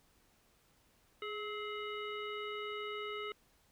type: harmonic tone with a mistuned harmonic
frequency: 418.5 Hz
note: G#4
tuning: 13 cents sharp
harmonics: 1 / 3 / 5 / 7 / 9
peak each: -42 / -44 / -46 / -48 / -55 dBFS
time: 1.22-3.32 s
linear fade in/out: 2 ms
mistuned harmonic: 3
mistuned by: +48 cents
effects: pink hiss -70 dBFS RMS until 3.71 s